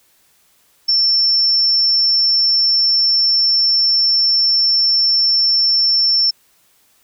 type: tone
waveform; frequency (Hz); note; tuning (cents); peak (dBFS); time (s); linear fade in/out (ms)
sine; 5390; E8; +38; -11; 0.88-6.31; 10
effects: white hiss -56 dBFS RMS until 7.03 s